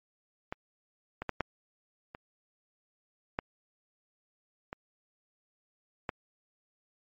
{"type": "clicks", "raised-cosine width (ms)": 0.5, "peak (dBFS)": [-20, -21, -16, -14, -27, -15, -23, -17], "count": 8, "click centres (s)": [0.525, 1.22, 1.293, 1.407, 2.149, 3.389, 4.729, 6.092], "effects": ["MP3 32 kbps"]}